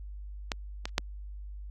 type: clicks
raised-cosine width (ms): 0.2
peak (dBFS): -12 / -15 / -7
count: 3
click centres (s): 0.518 / 0.855 / 0.981
effects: added 50 Hz sine -39 dBFS peak until 1.7 s + Opus 48 kbps